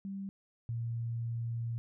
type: tone pair in turn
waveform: sine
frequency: 195.8 / 116.42 Hz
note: G3 / A#2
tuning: -2 / -2 cents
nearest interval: major sixth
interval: 900 cents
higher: first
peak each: -37 / -33 dBFS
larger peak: second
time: 0.05-0.29 / 0.69-1.78 s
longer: second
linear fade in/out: 0 ms
effects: none